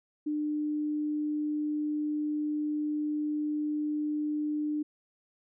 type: tone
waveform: sine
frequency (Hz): 300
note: D4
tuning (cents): +37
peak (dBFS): -28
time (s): 0.26-4.83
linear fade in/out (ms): 10
effects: none